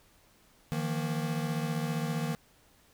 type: chord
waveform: square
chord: Eb suspended second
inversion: none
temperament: equal with one note detuned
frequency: 155.56 / 170.72 / 233.1 Hz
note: Eb3 / F3 / Bb3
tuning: 0 / -39 / 0 cents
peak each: -33 / -37 / -37 dBFS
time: 0.72-2.35 s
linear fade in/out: 0 ms
effects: pink hiss -63 dBFS RMS until 2.93 s